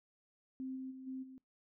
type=tone with level steps; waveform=sine; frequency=261.6 Hz; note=C4; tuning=in tune; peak=-39 / -41 / -47 / -40 / -50 dBFS; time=0.6-1.38 s; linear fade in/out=0 ms; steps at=0.75 / 0.9 / 1.06 / 1.22 s; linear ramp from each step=20 ms; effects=noise-tail reverb RT60 0.2 s tail -25 dB re dry